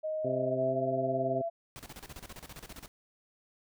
sine tone with pitch glide, 624 to 672.7 Hz, D#5 to E5, +5 to +35 cents, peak -31 dBFS, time 0.03-1.5 s, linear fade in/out 20 ms, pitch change +130 cents, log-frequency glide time 0.43-0.79 s
harmonic tone, 130.81 Hz, C3, in tune, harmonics 1 / 2 / 3 / 4 / 5, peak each -38 / -37 / -36 / -38 / -36 dBFS, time 0.24-1.42 s, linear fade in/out 10 ms
pink noise with tremolo, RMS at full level -45 dBFS, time 1.76-2.88 s, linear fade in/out 0 ms, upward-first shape square, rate 15 Hz, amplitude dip 80%
effects none

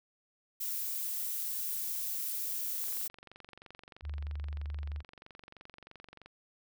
violet noise, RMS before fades -36 dBFS, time 0.6-3.08 s, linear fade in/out 10 ms
click train, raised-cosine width 0.3 ms, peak -34 dBFS, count 80, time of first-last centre 2.84-6.26 s, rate 23.1 Hz
sine tone with vibrato, 73.42 Hz, D2, in tune, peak -35 dBFS, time 4.02-5.03 s, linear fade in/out 50 ms, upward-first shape triangle, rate 4.4 Hz, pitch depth 14 cents each way
effects none

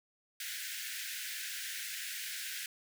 pink high-pass noise, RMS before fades -41 dBFS, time 0.4-2.66 s, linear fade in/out 2 ms, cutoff 1500 Hz, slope 96 dB/octave, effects none

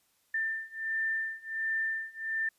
sine beating tone pair, 1787 / 1788.4 Hz, A6 / A6, +26 / +28 cents, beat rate 1.4 Hz, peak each -34 / -33 dBFS, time 0.34-2.49 s, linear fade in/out 5 ms, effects white hiss -71 dBFS RMS until 2.58 s + resampled to 32000 Hz

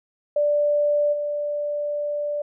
sine tone with level steps, 587.3 Hz, D5, in tune, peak -17 / -23 dBFS, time 0.36-2.42 s, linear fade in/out 5 ms, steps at 1.12 s, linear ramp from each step 20 ms, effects none

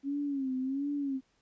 sine tone with vibrato, 272.7 Hz, C#4, 28 cents flat, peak -30 dBFS, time 0.03-1.21 s, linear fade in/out 50 ms, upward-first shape sine, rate 1.4 Hz, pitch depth 99 cents each way, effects pink hiss -72 dBFS RMS until 1.41 s + resampled to 16000 Hz

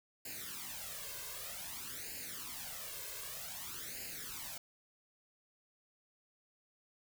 white noise with flanger, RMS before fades -45 dBFS, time 0.25-4.58 s, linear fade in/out 5 ms, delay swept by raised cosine 0.42 to 1.92 ms, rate 0.53 Hz, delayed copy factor +0.8, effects none

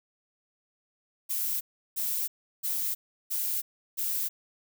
violet noise bursts, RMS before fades -30 dBFS, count 5, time 1.29-4.29 s, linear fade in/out 20 ms, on 320 ms, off 350 ms, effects none

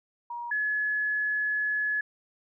sine tone pair in turn, 951 / 1702.3 Hz, A#5 / G#6, +34 / +42 cents, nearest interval minor seventh, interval 1008 cents, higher second, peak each -33 / -25 dBFS, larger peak second, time 0.3-0.51 / 0.51-2.01 s, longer second, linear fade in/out 5 ms, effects none

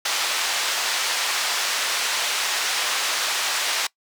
white band-pass noise, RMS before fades -24 dBFS, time 0.05-3.87 s, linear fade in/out 5 ms, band 710 to 5300 Hz, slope 12 dB/octave, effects noise-tail reverb RT60 0.1 s tail -22 dB re dry

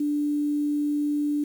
sine tone with quantisation, 293.7 Hz, D4, in tune, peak -22 dBFS, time 0-1.44 s, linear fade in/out 5 ms, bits 8, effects none

